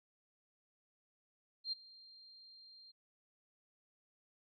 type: tone with ADSR envelope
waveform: sine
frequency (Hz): 4186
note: C8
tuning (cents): 0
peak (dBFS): -34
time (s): 1.64-2.92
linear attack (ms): 82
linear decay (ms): 16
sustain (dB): -22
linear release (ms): 16
effects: none